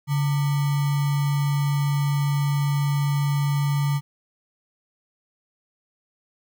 sine tone with sample-and-hold, 142.6 Hz, C#3, 49 cents sharp, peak -19 dBFS, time 0.07-4.01 s, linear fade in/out 50 ms, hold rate 1050 Hz, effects none

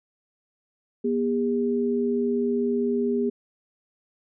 sine tone pair together, 241.1 / 405.5 Hz, B3 / G#4, -41 / -41 cents, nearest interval major sixth, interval 900 cents, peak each -24 dBFS, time 1.04-3.3 s, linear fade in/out 10 ms, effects none

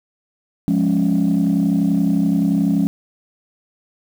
sine chord, Db major, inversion first, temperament equal with one note detuned, 176.13 / 207.7 / 277.2 Hz, F3 / Ab3 / Db4, +15 / 0 / 0 cents, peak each -17 dBFS, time 0.68-2.87 s, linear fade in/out 0 ms, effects tanh soft clip ceiling -9 dBFS + 7-bit

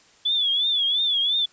sine tone with vibrato, 3430 Hz, A7, 45 cents flat, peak -19 dBFS, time 0.25-1.46 s, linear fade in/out 10 ms, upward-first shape triangle, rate 2.9 Hz, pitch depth 120 cents each way, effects white hiss -55 dBFS RMS until 1.52 s + resampled to 16000 Hz

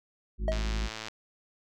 harmonic tone, 52 Hz, G#1, 3 cents sharp, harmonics 1 / 2 / 3 / 4 / 5 / 6 / 7, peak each -28 / -45 / -47 / -41 / -54 / -54 / -47 dBFS, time 0.38-0.9 s, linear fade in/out 50 ms
triangle tone with exponential decay, 636 Hz, D#5, 38 cents sharp, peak -21 dBFS, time 0.48-0.66 s, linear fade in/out 1 ms, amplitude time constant 37 ms
click train, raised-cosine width 0.2 ms, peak -20 dBFS, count 63, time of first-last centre 0.52-1.084 s, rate 110 Hz
effects none

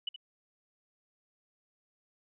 sine tone with echo, 2960 Hz, F#7, in tune, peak -31 dBFS, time 0.07-0.09 s, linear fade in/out 5 ms, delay 72 ms, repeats 1, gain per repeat -11 dB, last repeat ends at 0.162 s, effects none

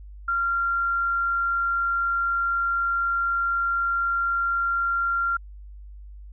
sine tone, 1382 Hz, F6, 19 cents flat, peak -21 dBFS, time 0.28-5.37 s, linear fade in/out 5 ms, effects added 50 Hz sine -39 dBFS peak until 6.32 s

